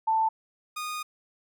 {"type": "tone pair in turn", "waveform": ["sine", "sawtooth"], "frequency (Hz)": [886, 1231.5], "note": ["A5", "D#6"], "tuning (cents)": [12, -18], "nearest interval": "tritone", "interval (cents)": 570, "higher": "second", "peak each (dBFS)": [-21, -28], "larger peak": "first", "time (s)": [[0.07, 0.29], [0.76, 1.03]], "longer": "second", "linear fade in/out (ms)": 10, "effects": []}